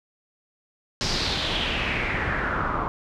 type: noise with low-pass filter sweep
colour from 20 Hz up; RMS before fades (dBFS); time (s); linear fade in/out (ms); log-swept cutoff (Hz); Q
pink; -26; 1.01-2.88; 0; 5300 to 1100; 3.8
effects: none